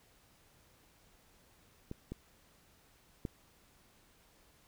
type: clicks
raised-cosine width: 3 ms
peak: -28 / -27 / -24 dBFS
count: 3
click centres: 1.914 / 2.12 / 3.252 s
effects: pink hiss -66 dBFS RMS until 4.67 s